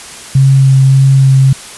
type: tone with vibrato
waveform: sine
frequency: 134.5 Hz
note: C3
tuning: 48 cents sharp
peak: -3 dBFS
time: 0.35-1.53 s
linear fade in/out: 5 ms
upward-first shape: sine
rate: 1.7 Hz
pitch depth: 10 cents each way
effects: white hiss -29 dBFS RMS until 1.77 s + resampled to 24000 Hz